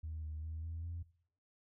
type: tone with pitch steps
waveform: sine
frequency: 78.9 / 77.3 / 79.8 / 82.2 / 84.9 Hz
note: D#2 / D#2 / D#2 / E2 / F2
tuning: +25 / -11 / +44 / -4 / -48 cents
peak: -39 dBFS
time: 0.03-1.03 s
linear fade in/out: 10 ms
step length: 200 ms
effects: noise-tail reverb RT60 0.6 s tail -19 dB re dry + tanh soft clip ceiling -36 dBFS